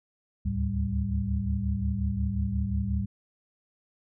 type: tone cluster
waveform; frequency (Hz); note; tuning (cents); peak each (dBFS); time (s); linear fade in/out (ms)
sine; 71.5 / 77.1 / 108.4 / 196.2; D2 / D#2 / A2 / G3; -46 / -15 / -25 / +2; -31; 0.45-3.06; 10
effects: none